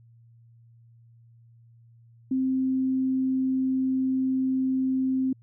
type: tone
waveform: sine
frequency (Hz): 261.6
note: C4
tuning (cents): 0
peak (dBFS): -22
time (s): 2.31-5.33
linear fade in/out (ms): 5
effects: added 116 Hz sine -52 dBFS peak until 5.42 s